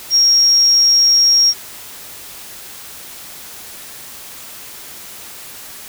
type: tone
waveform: sine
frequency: 5588 Hz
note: F8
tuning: in tune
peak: -8 dBFS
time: 0.1-1.54 s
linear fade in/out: 50 ms
effects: white hiss -34 dBFS RMS until 5.88 s